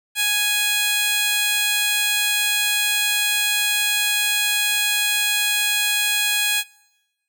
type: tone with high-pass filter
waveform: 15% pulse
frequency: 830.6 Hz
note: G#5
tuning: in tune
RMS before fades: -20 dBFS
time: 0.15-6.64 s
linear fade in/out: 50 ms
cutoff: 2500 Hz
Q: 0.67
effects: noise-tail reverb RT60 1.0 s tail -23 dB re dry